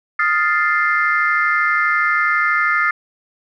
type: chord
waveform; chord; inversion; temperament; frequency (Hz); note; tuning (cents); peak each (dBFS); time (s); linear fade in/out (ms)
sine; F dominant seventh; third; equal; 1244.5 / 1396.9 / 1760 / 2093; Eb6 / F6 / A6 / C7; 0 / 0 / 0 / 0; -19; 0.19-2.91; 5
effects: tanh soft clip ceiling -4 dBFS